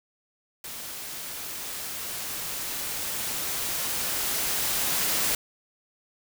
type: noise with level ramp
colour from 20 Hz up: white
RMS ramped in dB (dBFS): -38 to -25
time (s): 0.64-5.35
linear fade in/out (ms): 2
effects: none